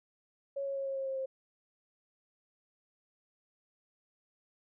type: tone with pitch steps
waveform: sine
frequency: 554.4 / 550.3 / 546.1 / 542.1 / 538 / 534 / 530 Hz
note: C#5 / C#5 / C#5 / C#5 / C5 / C5 / C5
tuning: 0 / -13 / -26 / -39 / +48 / +35 / +22 cents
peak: -33 dBFS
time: 0.56-1.26 s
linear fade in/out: 10 ms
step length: 100 ms
effects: none